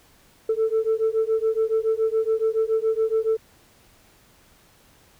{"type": "beating tone pair", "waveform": "sine", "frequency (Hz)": [440, 447.1], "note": ["A4", "A4"], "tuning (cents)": [0, 28], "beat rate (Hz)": 7.1, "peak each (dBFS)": -21, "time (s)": [0.49, 3.37], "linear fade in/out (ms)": 5, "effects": ["tanh soft clip ceiling -15 dBFS", "pink hiss -56 dBFS RMS until 5.19 s"]}